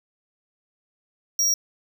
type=tone; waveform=square; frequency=5660 Hz; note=F8; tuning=22 cents sharp; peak=-19 dBFS; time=1.39-1.54 s; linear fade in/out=2 ms; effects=none